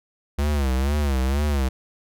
square tone with vibrato, 69.3 Hz, C#2, in tune, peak -20 dBFS, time 0.38-1.69 s, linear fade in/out 10 ms, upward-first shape sine, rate 2.1 Hz, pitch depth 130 cents each way, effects none

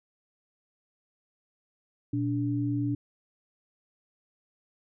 sine tone pair together, 119.6 / 289.6 Hz, A#2 / D4, +45 / -24 cents, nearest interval octave + minor third, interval 1531 cents, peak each -29 / -28 dBFS, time 2.13-2.95 s, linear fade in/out 5 ms, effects none

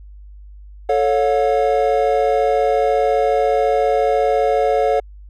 triangle chord, A augmented, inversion none, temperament equal with one note detuned, 440 / 554.4 / 716 Hz, A4 / C#5 / E#5, 0 / 0 / +43 cents, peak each -16 dBFS, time 0.89-5 s, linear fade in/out 5 ms, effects added 50 Hz sine -36 dBFS peak until 5.29 s

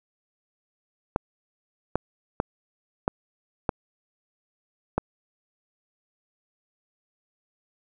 clicks, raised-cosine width 1 ms, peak -8 dBFS, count 6, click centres 1.161 / 1.956 / 2.401 / 3.079 / 3.692 / 4.98 s, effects none

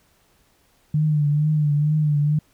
sine tone with vibrato, 149.9 Hz, D3, 36 cents sharp, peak -16 dBFS, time 0.94-2.39 s, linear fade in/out 5 ms, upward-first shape triangle, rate 2.2 Hz, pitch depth 59 cents each way, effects pink hiss -61 dBFS RMS until 2.53 s

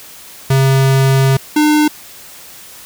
square tone pair in turn, 134.4 / 301.7 Hz, C3 / D4, +47 / +47 cents, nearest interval octave + major second, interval 1400 cents, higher second, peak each -9 dBFS, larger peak neither, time 0.5-1.37 / 1.56-1.88 s, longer first, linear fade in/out 5 ms, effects white hiss -36 dBFS RMS until 2.85 s

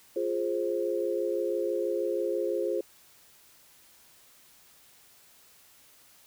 sine chord, F minor, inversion none, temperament equal with one note detuned, 349.2 / 415.3 / 528.1 Hz, F4 / Ab4 / C5, 0 / 0 / +16 cents, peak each -31 dBFS, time 0.16-2.81 s, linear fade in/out 5 ms, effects white hiss -58 dBFS RMS until 6.26 s

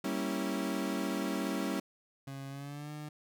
35% pulse chord, G diminished seventh, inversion none, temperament equal, 196 / 233.1 / 277.2 / 329.6 Hz, G3 / Bb3 / Db4 / Fb4, 0 / 0 / 0 / 0 cents, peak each -35 / -38 / -35 / -37 dBFS, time 0.04-1.8 s, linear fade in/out 5 ms
30% pulse tone with pitch glide, 136.8 to 150.05 Hz, C#3 to D3, -23 to +38 cents, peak -38 dBFS, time 2.27-3.09 s, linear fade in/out 5 ms, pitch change +161 cents, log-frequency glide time 2.49-2.91 s
effects none

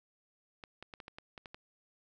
clicks, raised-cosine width 0.3 ms, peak -30 dBFS, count 9, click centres 0.638 / 0.826 / 0.938 / 1.002 / 1.081 / 1.185 / 1.378 / 1.458 / 1.545 s, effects none

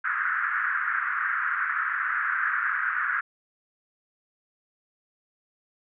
white band-pass noise, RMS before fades -27 dBFS, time 0.04-3.21 s, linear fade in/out 10 ms, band 1300 to 1700 Hz, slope 48 dB/octave, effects none

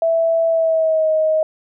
sine tone with pitch glide, 659.3 to 628.1 Hz, E5 to D#5, 0 to +16 cents, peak -13 dBFS, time 0.02-1.43 s, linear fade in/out 2 ms, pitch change -84 cents, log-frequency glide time 0.48-1.1 s, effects none

